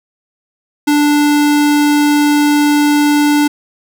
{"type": "tone", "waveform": "square", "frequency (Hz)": 293.7, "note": "D4", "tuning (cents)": 0, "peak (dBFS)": -9, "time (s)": [0.87, 3.48], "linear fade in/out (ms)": 10, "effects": []}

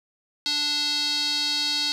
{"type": "tone with band-pass filter", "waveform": "square", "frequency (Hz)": 293.7, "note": "D4", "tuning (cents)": 0, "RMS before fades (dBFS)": -25, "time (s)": [0.46, 1.92], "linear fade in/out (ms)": 0, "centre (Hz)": 4300, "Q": 5.9, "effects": []}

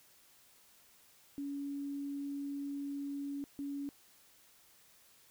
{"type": "tone bursts at uneven times", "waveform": "sine", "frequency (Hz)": 282, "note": "C#4", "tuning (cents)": 30, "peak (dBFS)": -37, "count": 2, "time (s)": [[1.38, 3.44], [3.59, 3.89]], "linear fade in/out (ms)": 0, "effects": ["white hiss -64 dBFS RMS until 5.3 s"]}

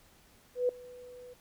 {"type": "tone with ADSR envelope", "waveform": "sine", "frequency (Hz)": 495.1, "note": "B4", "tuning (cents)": 4, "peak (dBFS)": -23, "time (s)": [0.55, 1.34], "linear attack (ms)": 140, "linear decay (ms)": 3, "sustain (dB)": -23, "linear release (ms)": 12, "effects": ["pink hiss -62 dBFS RMS until 1.4 s"]}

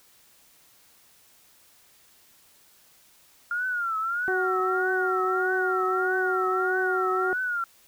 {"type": "tone with vibrato", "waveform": "sine", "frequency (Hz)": 1398, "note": "F6", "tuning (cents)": 1, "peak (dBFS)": -25, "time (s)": [3.51, 7.64], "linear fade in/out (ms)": 2, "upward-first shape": "triangle", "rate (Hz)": 1.6, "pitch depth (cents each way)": 150}
{"type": "harmonic tone", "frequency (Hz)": 372.3, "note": "F#4", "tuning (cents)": 11, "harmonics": [1, 2, 3, 5], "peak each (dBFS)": [-26, -31, -39, -43], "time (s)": [4.28, 7.33], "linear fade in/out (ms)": 0}
{"effects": ["white hiss -58 dBFS RMS until 7.87 s"]}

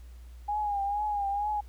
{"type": "tone with vibrato", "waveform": "sine", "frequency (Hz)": 819, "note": "G#5", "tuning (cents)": -24, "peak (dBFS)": -27, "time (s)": [0.48, 1.61], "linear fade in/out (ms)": 10, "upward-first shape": "triangle", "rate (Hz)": 2.2, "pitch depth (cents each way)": 67, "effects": ["added 60 Hz sine -44 dBFS peak until 1.68 s", "pink hiss -63 dBFS RMS until 1.68 s"]}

